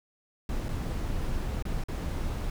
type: noise with dropouts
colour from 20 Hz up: brown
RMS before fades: -31 dBFS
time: 0.49-2.5 s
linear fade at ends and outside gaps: 2 ms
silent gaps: 0.685-0.689 / 1.625-1.652 / 1.838-1.884 s
effects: none